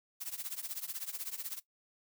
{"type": "noise with tremolo", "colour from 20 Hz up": "blue", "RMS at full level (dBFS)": -37, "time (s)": [0.2, 1.6], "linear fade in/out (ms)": 20, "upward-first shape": "triangle", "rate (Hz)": 16, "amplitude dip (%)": 95, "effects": ["noise-tail reverb RT60 0.1 s tail -17 dB re dry"]}